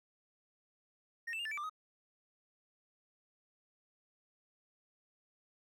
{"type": "tone with pitch steps", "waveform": "triangle", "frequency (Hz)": [1854, 2653, 2814, 1757, 2315, 1187, 1258], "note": ["A#6", "E7", "F7", "A6", "D7", "D6", "D#6"], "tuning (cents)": [-10, 10, 12, -3, -25, 18, 19], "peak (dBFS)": -36, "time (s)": [1.27, 1.697], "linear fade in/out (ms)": 10, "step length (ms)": 61, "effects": []}